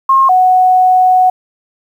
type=tone pair in turn; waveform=sine; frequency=1072 / 739.3 Hz; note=C6 / F#5; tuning=+42 / -2 cents; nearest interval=tritone; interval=644 cents; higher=first; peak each=-5 dBFS; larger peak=neither; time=0.09-0.29 / 0.29-1.3 s; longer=second; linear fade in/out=5 ms; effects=7-bit